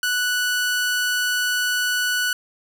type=tone; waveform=sawtooth; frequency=1480 Hz; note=F#6; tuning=in tune; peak=-16 dBFS; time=0.03-2.33 s; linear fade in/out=2 ms; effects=none